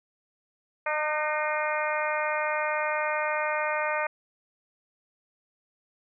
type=harmonic tone with a mistuned harmonic; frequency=303.7 Hz; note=D#4; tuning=42 cents flat; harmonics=2 / 3 / 4 / 5 / 6 / 7 / 8; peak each=-30 / -32 / -33 / -34 / -35 / -35 / -36 dBFS; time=0.86-4.07 s; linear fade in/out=5 ms; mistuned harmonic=6; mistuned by=+28 cents; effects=none